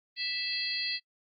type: harmonic tone with a mistuned harmonic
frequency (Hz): 659.3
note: E5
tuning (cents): 0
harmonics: 3 / 4 / 5 / 6 / 7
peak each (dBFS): -39 / -38 / -40 / -34 / -35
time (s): 0.16-1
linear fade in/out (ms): 50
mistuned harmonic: 6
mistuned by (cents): +93
effects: noise-tail reverb RT60 0.1 s tail -24 dB re dry + Opus 32 kbps